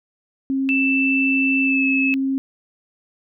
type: tone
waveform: sine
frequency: 268.7 Hz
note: C4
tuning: 46 cents sharp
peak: -18 dBFS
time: 0.5-2.38 s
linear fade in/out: 0 ms
type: tone with pitch glide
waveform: sine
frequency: 2651 to 2596 Hz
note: E7 to E7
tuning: +9 to -27 cents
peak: -18 dBFS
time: 0.69-2.14 s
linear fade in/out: 0 ms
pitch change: -36 cents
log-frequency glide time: 1.62-1.85 s
effects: none